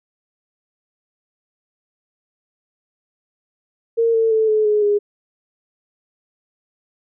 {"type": "tone with pitch steps", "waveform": "sine", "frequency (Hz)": [459.7, 449.7, 440, 430.4, 421.1, 411.9], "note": ["A#4", "A4", "A4", "A4", "G#4", "G#4"], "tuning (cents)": [-24, 38, 0, -38, 24, -14], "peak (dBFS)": -13, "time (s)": [3.97, 4.99], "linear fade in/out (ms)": 20, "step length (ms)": 170, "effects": []}